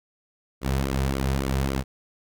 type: tone with flanger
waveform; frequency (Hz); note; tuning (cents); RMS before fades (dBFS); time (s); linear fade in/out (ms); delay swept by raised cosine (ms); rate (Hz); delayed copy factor
sawtooth; 67.2; C2; +47; -25; 0.61-1.84; 50; 1.1 to 3.7; 3.6; -0.7
effects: none